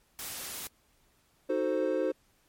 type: noise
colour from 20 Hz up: white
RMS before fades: -39 dBFS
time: 0.19-0.67 s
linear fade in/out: 0 ms
type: chord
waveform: triangle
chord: D# diminished seventh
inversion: none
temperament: equal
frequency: 311.1 / 370 / 440 / 523.3 Hz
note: D#4 / F#4 / A4 / C5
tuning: 0 / 0 / 0 / 0 cents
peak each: -31 / -31 / -32 / -28 dBFS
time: 1.49-2.12 s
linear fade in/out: 10 ms
effects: pink hiss -68 dBFS RMS until 2.48 s + MP3 64 kbps